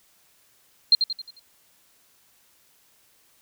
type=tone with echo; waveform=sine; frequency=4186 Hz; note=C8; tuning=in tune; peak=-11 dBFS; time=0.92-0.95 s; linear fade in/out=2 ms; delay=89 ms; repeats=5; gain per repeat=-7 dB; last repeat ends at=1.395 s; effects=white hiss -61 dBFS RMS until 3.41 s